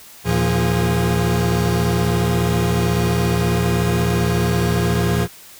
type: tone cluster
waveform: 40% pulse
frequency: 79.6 / 117.3 / 173.7 / 410.5 Hz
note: D#2 / A#2 / F3 / G#4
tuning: +40 / +11 / -9 / -20 cents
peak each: -23 / -19 / -19 / -23 dBFS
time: 0.24-5.28 s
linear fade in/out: 50 ms
effects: white hiss -42 dBFS RMS until 5.59 s